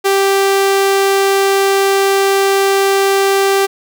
sawtooth tone, 392 Hz, G4, in tune, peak -6 dBFS, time 0.04-3.67 s, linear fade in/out 20 ms, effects none

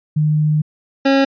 sine / 25% pulse tone pair in turn, 152.4 / 272.6 Hz, D#3 / C#4, -36 / -29 cents, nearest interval minor seventh, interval 1007 cents, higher second, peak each -12 / -7 dBFS, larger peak second, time 0.16-0.62 / 1.05-1.25 s, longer first, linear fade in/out 10 ms, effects resampled to 11025 Hz

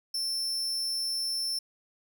40% pulse tone, 5360 Hz, E8, 28 cents sharp, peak -28 dBFS, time 0.14-1.59 s, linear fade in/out 5 ms, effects none

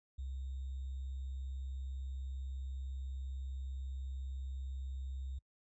sine tone with sample-and-hold, 66.1 Hz, C2, 18 cents sharp, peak -39 dBFS, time 0.18-5.39 s, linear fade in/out 10 ms, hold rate 3675 Hz, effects noise-tail reverb RT60 0.1 s tail -26 dB re dry + resampled to 22050 Hz

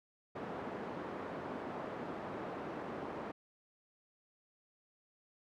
pink band-pass noise, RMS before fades -43 dBFS, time 0.35-3.32 s, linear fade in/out 10 ms, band 230 to 1100 Hz, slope 12 dB/octave, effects none

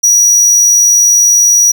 square tone, 5800 Hz, F#8, 35 cents flat, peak -5 dBFS, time 0.03-1.72 s, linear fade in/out 10 ms, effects none

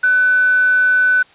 sine tone with quantisation, 1500 Hz, F#6, 23 cents sharp, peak -10 dBFS, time 0.03-1.23 s, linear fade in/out 10 ms, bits 5, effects white hiss -48 dBFS RMS until 1.34 s + resampled to 8000 Hz

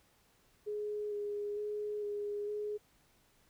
sine tone with vibrato, 415.4 Hz, G#4, in tune, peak -35 dBFS, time 0.66-2.78 s, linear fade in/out 20 ms, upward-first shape square, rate 1.1 Hz, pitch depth 14 cents each way, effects pink hiss -69 dBFS RMS until 3.49 s

